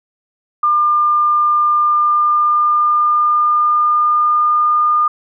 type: tone with pitch glide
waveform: sine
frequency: 1200 to 1213.2 Hz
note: D6 to D#6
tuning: +37 to -44 cents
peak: -10 dBFS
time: 0.63-5.08 s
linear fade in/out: 5 ms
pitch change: +19 cents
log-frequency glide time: 1.81-4.75 s
effects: none